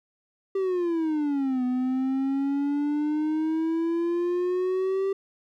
triangle exponential two-way sweep, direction down then up, 392 to 249.3 to 392 Hz, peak -21 dBFS, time 0.55-5.13 s, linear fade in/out 5 ms, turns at 1.64 s, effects none

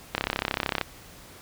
click train, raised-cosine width 0.3 ms, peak -8 dBFS, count 23, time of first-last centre 0.15-0.813 s, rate 33.2 Hz, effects pink hiss -48 dBFS RMS until 1.41 s

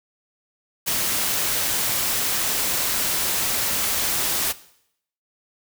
white noise, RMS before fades -23 dBFS, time 0.86-4.53 s, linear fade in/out 20 ms, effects noise-tail reverb RT60 0.7 s tail -17 dB re dry

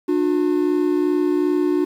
triangle tone pair together, 297.7 / 360.3 Hz, D4 / F#4, +24 / -46 cents, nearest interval minor third, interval 330 cents, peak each -17 dBFS, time 0.08-1.85 s, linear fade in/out 10 ms, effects 8-bit

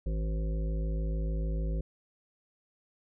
harmonic tone, 53.3 Hz, G#1, 46 cents sharp, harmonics 1 / 3 / 5 / 7 / 9 / 10, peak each -29 / -37 / -47 / -46 / -49 / -47 dBFS, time 0.06-1.81 s, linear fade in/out 5 ms, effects none

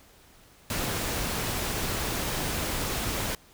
pink noise, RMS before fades -30 dBFS, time 0.7-3.35 s, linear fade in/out 2 ms, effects pink hiss -56 dBFS RMS until 3.53 s

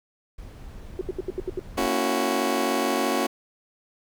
brown noise, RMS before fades -40 dBFS, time 0.38-1.87 s, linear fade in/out 5 ms
sine tone bursts, 370 Hz, F#4, in tune, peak -24 dBFS, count 7, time 0.99-1.594 s, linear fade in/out 2 ms, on 22 ms, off 75 ms
20% pulse chord, F# dominant seventh, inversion first, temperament just, 231.2 / 277.5 / 333 / 370 Hz, A#3 / C#4 / E4 / F#4, -14 / +2 / +18 / 0 cents, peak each -24 / -22 / -26 / -22 dBFS, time 1.77-3.27 s, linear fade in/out 10 ms
effects none

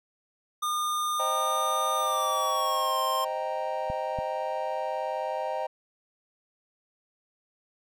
square tone with pitch glide, 1213 to 1056 Hz, D#6 to C6, -44 to +16 cents, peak -27 dBFS, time 0.62-3.25 s, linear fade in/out 10 ms, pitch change -240 cents, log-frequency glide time 1.97-2.98 s
triangle chord, C minor seventh, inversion none, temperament equal, 523.3 / 622.3 / 784 / 932.3 Hz, C5 / Eb5 / G5 / Bb5, 0 / 0 / 0 / 0 cents, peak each -33 / -31 / -32 / -33 dBFS, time 1.19-5.67 s, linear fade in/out 10 ms
clicks, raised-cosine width 5 ms, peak -24 dBFS, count 2, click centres 3.901 / 4.188 s
effects none

